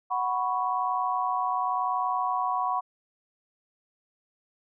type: chord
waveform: sine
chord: F# suspended fourth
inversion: none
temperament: equal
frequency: 740 / 987.8 / 1108.7 Hz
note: F#5 / B5 / C#6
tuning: 0 / 0 / 0 cents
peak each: -29 dBFS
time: 0.1-2.81 s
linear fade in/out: 20 ms
effects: none